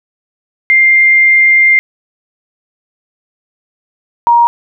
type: tone pair in turn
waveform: sine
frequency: 2103 / 943.8 Hz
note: C7 / A#5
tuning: +8 / +21 cents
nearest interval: octave + major second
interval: 1387 cents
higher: first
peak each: -4 dBFS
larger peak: neither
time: 0.7-1.79 / 4.27-4.47 s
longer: first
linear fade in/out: 0 ms
effects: none